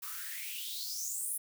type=noise with high-pass filter sweep; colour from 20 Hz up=blue; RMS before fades=-39 dBFS; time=0.02-1.38 s; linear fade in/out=10 ms; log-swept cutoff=1100 to 11000 Hz; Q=7; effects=none